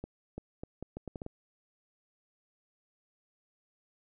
accelerating click train, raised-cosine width 2 ms, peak -26 dBFS, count 9, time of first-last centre 0.04-1.264 s, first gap 340 ms, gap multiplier 0.75, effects none

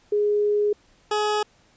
sine / 20% pulse tone pair in turn, 415.3 / 421.6 Hz, G#4 / G#4, 0 / +26 cents, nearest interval unison, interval 26 cents, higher second, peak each -18 / -16 dBFS, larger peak second, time 0.12-0.73 / 1.11-1.43 s, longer first, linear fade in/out 5 ms, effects pink hiss -59 dBFS RMS until 1.76 s + resampled to 16000 Hz

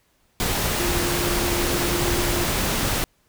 sine tone in noise, 349.2 Hz, F4, in tune, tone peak -26 dBFS, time 0.8-2.44 s, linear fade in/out 0 ms, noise pink, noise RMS -23 dBFS, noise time 0.4-3.04 s, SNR -6 dB, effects pink hiss -64 dBFS RMS until 3.28 s

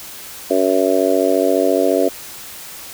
harmonic tone, 94.5 Hz, F#2, 37 cents sharp, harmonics 3 / 4 / 5 / 6 / 7, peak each -19 / -19 / -19 / -19 / -19 dBFS, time 0.5-2.09 s, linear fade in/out 10 ms, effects white hiss -34 dBFS RMS until 2.93 s

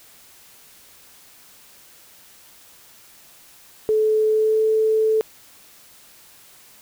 sine tone with pitch glide, 433.1 to 437.9 Hz, A4 to A4, -27 to -8 cents, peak -15 dBFS, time 3.89-5.21 s, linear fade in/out 0 ms, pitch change +19 cents, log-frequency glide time 4.29-4.64 s, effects white hiss -49 dBFS RMS until 6.81 s

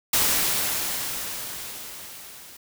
white noise with level ramp, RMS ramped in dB -20 to -45 dBFS, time 0.13-2.57 s, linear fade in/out 5 ms, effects none

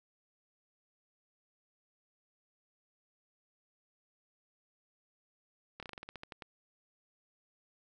slowing click train, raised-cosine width 0.3 ms, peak -28 dBFS, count 12, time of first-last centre 5.8-6.422 s, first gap 27 ms, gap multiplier 1.14, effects none

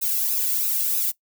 violet noise with flanger, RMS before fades -23 dBFS, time 0.01-1.12 s, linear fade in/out 20 ms, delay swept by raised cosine 0.77 to 1.49 ms, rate 3.1 Hz, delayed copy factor +1, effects noise-tail reverb RT60 0.1 s tail -19 dB re dry

